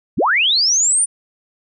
sine linear sweep, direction up, 69.7 to 9397 Hz, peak -12 dBFS, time 0.17-1.06 s, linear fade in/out 20 ms, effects none

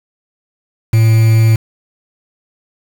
triangle tone with quantisation, 111.9 Hz, A2, 30 cents sharp, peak -4 dBFS, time 0.93-1.56 s, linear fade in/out 5 ms, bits 4, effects none

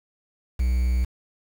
triangle tone with quantisation, 62 Hz, B1, 7 cents sharp, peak -17 dBFS, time 0.59-1.05 s, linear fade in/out 10 ms, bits 7, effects none

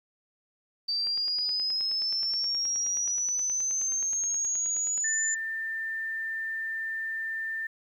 sine linear sweep, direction up, 4624 to 7100 Hz, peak -26 dBFS, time 0.88-5.35 s, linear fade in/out 10 ms
click train, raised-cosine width 0.3 ms, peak -30 dBFS, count 38, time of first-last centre 1.07-4.977 s, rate 9.47 Hz
sine tone, 1791 Hz, A6, 30 cents sharp, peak -30 dBFS, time 5.04-7.67 s, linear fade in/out 5 ms
effects 10-bit

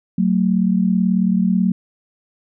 sine tone pair together, 186 / 224.4 Hz, F#3 / A3, +9 / +34 cents, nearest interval minor third, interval 325 cents, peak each -15 / -18 dBFS, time 0.18-1.72 s, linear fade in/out 5 ms, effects none

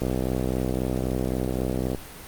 click train, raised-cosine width 2 ms, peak -12 dBFS, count 124, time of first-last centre 0.02-1.948 s, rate 63.8 Hz, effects pink hiss -41 dBFS RMS until 2.27 s + Opus 32 kbps

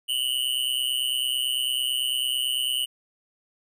square tone with amplitude modulation, 2960 Hz, F#7, in tune, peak -20 dBFS, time 0.08-2.86 s, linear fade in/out 20 ms, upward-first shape sine, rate 129 Hz, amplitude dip 100%, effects none

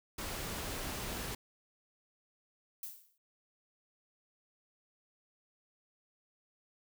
pink noise, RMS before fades -40 dBFS, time 0.18-1.35 s, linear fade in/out 5 ms
violet noise with exponential decay, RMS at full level -40 dBFS, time 2.83-3.18 s, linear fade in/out 2 ms, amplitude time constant 74 ms
effects none

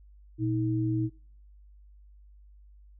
sine tone pair together, 119.1 / 318 Hz, A#2 / D#4, +38 / +38 cents, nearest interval octave + perfect fourth, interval 1700 cents, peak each -28 dBFS, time 0.38-1.1 s, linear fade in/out 50 ms, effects noise-tail reverb RT60 0.5 s tail -22 dB re dry + added 50 Hz sine -51 dBFS peak until 2.99 s

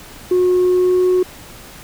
sine tone with pitch glide, 362.9 to 365.8 Hz, F#4 to F#4, -34 to -20 cents, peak -9 dBFS, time 0.31-1.23 s, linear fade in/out 5 ms, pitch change +14 cents, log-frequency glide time 0.65-1.08 s, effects tanh soft clip ceiling -9 dBFS + pink hiss -38 dBFS RMS until 1.83 s

